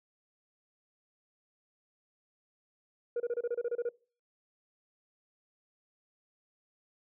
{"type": "tone bursts", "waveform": "sine", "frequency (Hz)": 477.3, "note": "A#4", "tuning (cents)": 41, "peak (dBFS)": -27, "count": 11, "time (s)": [3.16, 3.891], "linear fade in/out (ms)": 5, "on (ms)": 41, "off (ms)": 28, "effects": ["noise-tail reverb RT60 0.4 s tail -26 dB re dry", "tanh soft clip ceiling -28 dBFS"]}